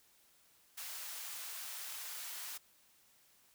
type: high-pass noise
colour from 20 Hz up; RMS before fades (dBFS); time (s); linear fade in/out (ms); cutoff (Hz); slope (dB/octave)
white; -45; 0.77-2.58; 10; 840; 12
effects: white hiss -68 dBFS RMS until 3.54 s